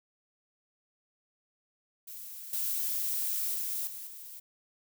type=noise with level steps; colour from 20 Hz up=violet; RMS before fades=-44 / -32 / -34 / -42 / -46 dBFS; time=2.07-4.4 s; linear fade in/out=10 ms; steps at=2.53 / 3.54 / 3.87 / 4.07 s; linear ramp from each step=2 ms; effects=none